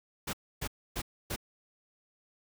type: noise bursts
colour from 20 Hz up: pink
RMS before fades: -35 dBFS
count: 4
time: 0.27-1.362 s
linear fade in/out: 10 ms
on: 63 ms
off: 280 ms
effects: none